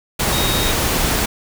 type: tone in noise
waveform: sine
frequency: 3749 Hz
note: A#7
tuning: 9 cents sharp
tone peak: -23 dBFS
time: 0.32-0.72 s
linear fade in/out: 10 ms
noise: pink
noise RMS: -18 dBFS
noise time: 0.19-1.26 s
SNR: -8 dB
effects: none